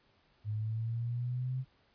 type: linear sweep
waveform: sine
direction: up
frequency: 104.7 to 131.3 Hz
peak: -32 dBFS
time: 0.44-1.65 s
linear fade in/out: 50 ms
effects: pink hiss -69 dBFS RMS until 1.94 s + resampled to 11025 Hz